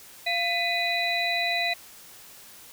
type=tone cluster; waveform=sine; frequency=693 / 2003 / 2482 / 3958 Hz; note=F5 / B6 / D#7 / B7; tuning=-14 / +24 / -5 / +3 cents; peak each=-29 dBFS; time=0.26-1.74 s; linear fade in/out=10 ms; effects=white hiss -48 dBFS RMS until 2.72 s